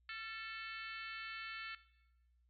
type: harmonic tone with a mistuned harmonic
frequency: 440 Hz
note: A4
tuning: in tune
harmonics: 3 / 4 / 5 / 6 / 7 / 8 / 9 / 10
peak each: -50 / -49 / -50 / -52 / -55 / -58 / -59 / -57 dBFS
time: 0.09-1.75 s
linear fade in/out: 2 ms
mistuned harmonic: 3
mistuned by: +50 cents
effects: noise-tail reverb RT60 1.0 s tail -18 dB re dry + added 60 Hz sine -70 dBFS peak until 2.49 s